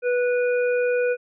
harmonic tone, 491.1 Hz, B4, 10 cents flat, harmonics 1 / 3 / 5, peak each -19 / -29 / -33 dBFS, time 0.02-1.17 s, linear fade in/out 50 ms, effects none

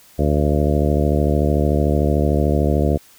harmonic tone with a mistuned harmonic, 73.42 Hz, D2, in tune, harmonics 1 / 2 / 3 / 4 / 5 / 6 / 7 / 8 / 9, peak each -18 / -21 / -23 / -24 / -25 / -26 / -26 / -27 / -28 dBFS, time 0.18-2.98 s, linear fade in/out 20 ms, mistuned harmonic 9, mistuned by +42 cents, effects white hiss -49 dBFS RMS until 3.18 s

